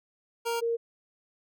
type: tone pair in turn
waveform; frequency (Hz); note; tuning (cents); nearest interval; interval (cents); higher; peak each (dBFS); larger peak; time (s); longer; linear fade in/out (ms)
25% pulse / sine; 466.2 / 464.3; A#4 / A#4; 0 / -7; unison; 7; first; -24 / -25; first; 0.45-0.61 / 0.61-0.77; neither; 20
effects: none